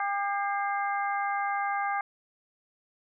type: harmonic tone with a mistuned harmonic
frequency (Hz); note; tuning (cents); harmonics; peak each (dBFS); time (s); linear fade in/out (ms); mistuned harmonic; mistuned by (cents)
401.1; G4; +40; 2 / 3 / 4 / 5; -29 / -33 / -35 / -37; 0-2.01; 2; 5; +73
effects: none